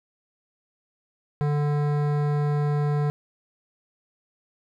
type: tone with hard clipping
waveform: sine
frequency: 146.83 Hz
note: D3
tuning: in tune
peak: -23 dBFS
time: 1.41-3.1 s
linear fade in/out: 0 ms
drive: 16 dB
effects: none